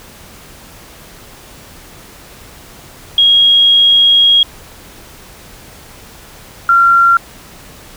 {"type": "tone pair in turn", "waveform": "sine", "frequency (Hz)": [3282, 1375.5], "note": ["G#7", "F6"], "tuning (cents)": [-21, -27], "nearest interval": "octave + minor third", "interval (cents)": 1506, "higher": "first", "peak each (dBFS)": -5, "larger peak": "neither", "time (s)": [[3.18, 4.43], [6.69, 7.17]], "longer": "first", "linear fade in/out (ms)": 2, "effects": ["pink hiss -37 dBFS RMS until 7.96 s"]}